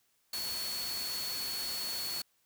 sine tone in noise, 4400 Hz, C#8, 14 cents flat, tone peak -36 dBFS, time 0.33-2.22 s, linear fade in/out 5 ms, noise white, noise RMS -40 dBFS, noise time 0.33-2.22 s, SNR +1 dB, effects white hiss -73 dBFS RMS until 2.45 s

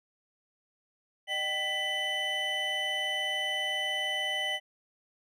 triangle tone cluster, 611 / 773 / 1985 / 3019 Hz, D#5 / G5 / B6 / F#7, -32 / -24 / +8 / +34 cents, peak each -38 / -37 / -31 / -31 dBFS, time 1.27-4.6 s, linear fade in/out 50 ms, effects none

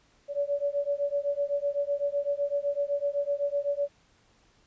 sine beating tone pair, 567 / 574.9 Hz, C#5 / D5, +39 / -37 cents, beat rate 7.9 Hz, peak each -29 dBFS, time 0.28-3.89 s, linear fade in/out 50 ms, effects pink hiss -64 dBFS RMS until 4.66 s + resampled to 16000 Hz

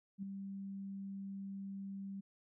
sine tone with ADSR envelope, 196 Hz, G3, in tune, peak -37 dBFS, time 0.18-2.21 s, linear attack 47 ms, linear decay 5 ms, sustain -5 dB, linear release 13 ms, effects none

